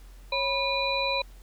sine tone cluster, 549 / 980 / 2431 / 3970 Hz, C#5 / B5 / D#7 / B7, -17 / -14 / -41 / +8 cents, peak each -30 dBFS, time 0.32-1.22 s, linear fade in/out 5 ms, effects added 44 Hz sine -45 dBFS peak until 1.42 s + pink hiss -58 dBFS RMS until 1.42 s

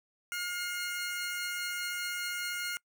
sawtooth tone pair together, 1424.3 / 2134 Hz, F6 / C7, +34 / +34 cents, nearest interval perfect fifth, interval 700 cents, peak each -32 / -34 dBFS, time 0.32-2.77 s, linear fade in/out 0 ms, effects noise-tail reverb RT60 0.1 s tail -25 dB re dry

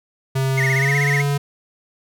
square tone with pitch glide, 133.5 to 142.26 Hz, C3 to C#3, +35 to +45 cents, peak -18 dBFS, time 0.35-1.38 s, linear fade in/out 10 ms, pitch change +110 cents, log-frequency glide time 0.76-0.96 s
triangle tone with vibrato, 1982 Hz, B6, 6 cents sharp, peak -17 dBFS, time 0.57-1.22 s, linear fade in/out 10 ms, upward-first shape sine, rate 16 Hz, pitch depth 160 cents each way
effects none

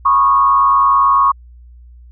sine tone with frequency modulation, 1100 Hz, C#6, 14 cents flat, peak -8 dBFS, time 0.05-1.32 s, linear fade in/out 10 ms, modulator 109 Hz, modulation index 0.78, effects added 60 Hz sine -37 dBFS peak until 2.11 s

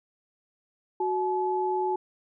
sine tone pair together, 370 / 858.4 Hz, F#4 / A5, 0 / -43 cents, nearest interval octave + minor third, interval 1457 cents, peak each -27 dBFS, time 1-1.96 s, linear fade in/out 5 ms, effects none

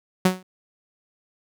sawtooth tone with exponential decay, 185 Hz, F#3, in tune, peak -9 dBFS, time 0.25-0.43 s, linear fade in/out 5 ms, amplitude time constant 39 ms, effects none

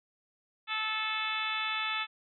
harmonic tone, 436.2 Hz, A4, 15 cents flat, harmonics 2 / 3 / 4 / 5 / 6 / 7 / 8 / 9, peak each -41 / -36 / -39 / -39 / -36 / -44 / -37 / -48 dBFS, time 0.67-2.07 s, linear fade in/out 50 ms, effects none

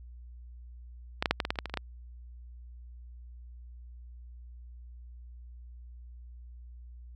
clicks, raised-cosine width 0.3 ms, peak -11 / -9 / -7 / -11 / -15 / -11 / -30 / -13 / -19 / -28 / -16 / -15 dBFS, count 12, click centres 1.225 / 1.258 / 1.31 / 1.402 / 1.451 / 1.505 / 1.557 / 1.588 / 1.657 / 1.697 / 1.74 / 1.773 s, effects added 60 Hz sine -45 dBFS peak until 7.15 s

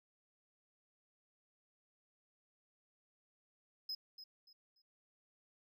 triangle tone with echo, 5090 Hz, D#8, 39 cents sharp, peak -38 dBFS, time 3.89-3.95 s, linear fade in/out 5 ms, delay 290 ms, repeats 3, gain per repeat -11 dB, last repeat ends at 4.82 s, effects none

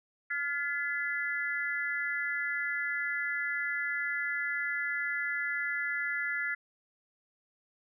sine tone cluster, 1407 / 1717 / 2015 Hz, F6 / A6 / B6, +12 / -43 / +34 cents, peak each -36 / -34 / -34 dBFS, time 0.3-6.55 s, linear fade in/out 10 ms, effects none

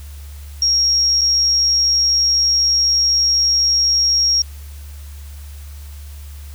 sine tone with dropouts, 5588 Hz, F8, in tune, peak -12 dBFS, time 0.62-4.42 s, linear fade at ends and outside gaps 2 ms, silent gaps 1.211-1.215 s, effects added 72 Hz sine -31 dBFS peak until 6.54 s + white hiss -45 dBFS RMS until 6.54 s

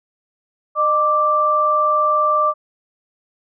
sine tone pair together, 609.8 / 1174.7 Hz, D#5 / D6, -35 / 0 cents, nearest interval major seventh, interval 1135 cents, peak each -20 / -14 dBFS, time 0.75-2.54 s, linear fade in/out 50 ms, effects none

